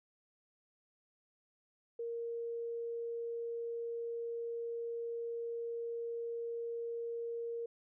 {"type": "tone", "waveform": "sine", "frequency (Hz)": 466.2, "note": "A#4", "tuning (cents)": 0, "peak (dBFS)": -37, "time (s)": [1.99, 7.66], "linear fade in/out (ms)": 5, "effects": []}